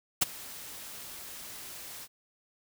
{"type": "noise with ADSR envelope", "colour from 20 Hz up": "white", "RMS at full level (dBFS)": -22, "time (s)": [0.21, 2.08], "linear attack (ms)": 12, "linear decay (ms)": 19, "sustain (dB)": -22, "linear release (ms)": 48, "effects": []}